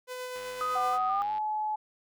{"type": "tone with tremolo", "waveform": "sawtooth", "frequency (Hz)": 503, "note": "B4", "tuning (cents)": 32, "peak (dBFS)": -31, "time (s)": [0.07, 0.99], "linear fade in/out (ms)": 50, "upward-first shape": "sine", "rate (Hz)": 7.9, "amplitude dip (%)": 25}
{"type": "click train", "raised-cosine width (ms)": 0.3, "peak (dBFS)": -32, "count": 102, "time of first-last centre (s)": [0.36, 1.381], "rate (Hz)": 98.9}
{"type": "tone with vibrato", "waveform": "sine", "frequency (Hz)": 1231, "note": "D#6", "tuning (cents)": -19, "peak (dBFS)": -28, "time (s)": [0.61, 1.22], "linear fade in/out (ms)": 0, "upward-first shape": "square", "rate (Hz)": 3.1, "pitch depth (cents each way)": 27}
{"type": "tone with pitch glide", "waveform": "sine", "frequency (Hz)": [749, 855.4], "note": ["F#5", "A5"], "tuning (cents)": [21, -49], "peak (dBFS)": -28, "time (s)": [0.75, 1.76], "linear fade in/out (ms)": 10, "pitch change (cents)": 230, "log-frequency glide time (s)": [1.07, 1.32]}
{"effects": []}